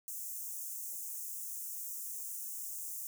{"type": "high-pass noise", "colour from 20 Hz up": "white", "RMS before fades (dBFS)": -42, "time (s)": [0.08, 3.07], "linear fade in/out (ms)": 0, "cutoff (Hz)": 6300, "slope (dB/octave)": 48, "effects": []}